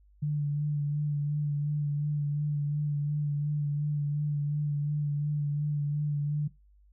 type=tone with vibrato; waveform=sine; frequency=146.83 Hz; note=D3; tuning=in tune; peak=-26 dBFS; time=0.22-6.48 s; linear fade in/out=10 ms; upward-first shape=sine; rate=2.8 Hz; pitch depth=25 cents each way; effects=noise-tail reverb RT60 0.2 s tail -18 dB re dry + added 50 Hz sine -57 dBFS peak until 6.92 s